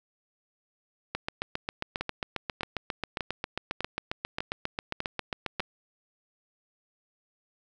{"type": "two click trains", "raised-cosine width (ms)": 0.3, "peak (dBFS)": [-15, -14], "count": [7, 34], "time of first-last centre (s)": [[2.01, 5.603], [1.15, 5.597]], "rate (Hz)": [1.67, 7.42], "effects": []}